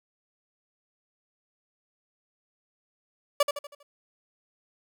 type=tone with echo; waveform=30% pulse; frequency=577 Hz; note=D5; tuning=31 cents flat; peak=-15 dBFS; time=3.4-3.43 s; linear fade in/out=5 ms; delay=80 ms; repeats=5; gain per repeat=-7 dB; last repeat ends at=3.83 s; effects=none